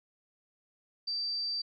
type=tone; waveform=sine; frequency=4663 Hz; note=D8; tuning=13 cents flat; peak=-31 dBFS; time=1.07-1.62 s; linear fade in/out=10 ms; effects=none